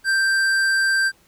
triangle tone with hard clipping, 1571 Hz, G6, 3 cents sharp, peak -18 dBFS, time 0.04-1.12 s, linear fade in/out 50 ms, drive 15 dB, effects pink hiss -57 dBFS RMS until 1.27 s

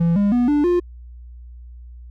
triangle tone with pitch steps, 168.5 / 202.7 / 243.9 / 293.4 / 352.9 Hz, E3 / G#3 / B3 / D4 / F4, +38 / -42 / -21 / -2 / +18 cents, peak -12 dBFS, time 0-0.8 s, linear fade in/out 10 ms, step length 160 ms, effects added 60 Hz sine -36 dBFS peak until 2.1 s

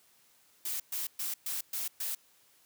blue noise bursts, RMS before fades -35 dBFS, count 6, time 0.65-2.15 s, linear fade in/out 5 ms, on 150 ms, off 120 ms, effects white hiss -65 dBFS RMS until 2.65 s + high-pass 80 Hz 12 dB/octave

